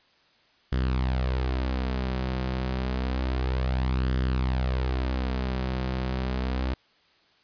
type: tone with flanger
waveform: sawtooth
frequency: 64.1 Hz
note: C2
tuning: 35 cents flat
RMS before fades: -27 dBFS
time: 0.72-6.74 s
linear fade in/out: 5 ms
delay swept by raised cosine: 0.61 to 5.61 ms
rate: 0.29 Hz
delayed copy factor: +0.5
effects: white hiss -62 dBFS RMS until 7.43 s + resampled to 11025 Hz